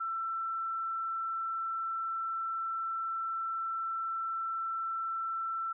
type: tone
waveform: sine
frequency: 1338 Hz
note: E6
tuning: 25 cents sharp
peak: -32 dBFS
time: 0-5.73 s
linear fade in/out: 10 ms
effects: none